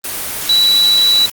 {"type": "tone in noise", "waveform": "sine", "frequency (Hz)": 3932, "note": "B7", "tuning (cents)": -8, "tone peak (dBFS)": -8, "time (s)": [0.49, 1.26], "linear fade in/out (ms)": 5, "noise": "white", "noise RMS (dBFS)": -22, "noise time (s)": [0.04, 1.3], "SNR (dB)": 11, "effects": ["Opus 24 kbps"]}